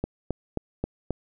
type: click train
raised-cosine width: 2 ms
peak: -13 dBFS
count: 5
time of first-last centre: 0.04-1.107 s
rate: 3.75 Hz
effects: none